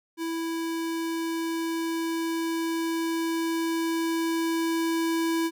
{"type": "tone with level ramp", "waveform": "square", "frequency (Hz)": 329.6, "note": "E4", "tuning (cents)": 0, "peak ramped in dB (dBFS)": [-29, -24], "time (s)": [0.17, 5.51], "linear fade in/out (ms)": 50, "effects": []}